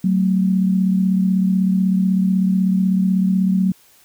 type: tone pair together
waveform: sine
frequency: 187.39 / 223.5 Hz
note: F#3 / A3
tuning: +22 / +27 cents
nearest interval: minor third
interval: 305 cents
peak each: -14 / -22 dBFS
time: 0.04-3.72 s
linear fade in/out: 5 ms
effects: white hiss -52 dBFS RMS until 4.04 s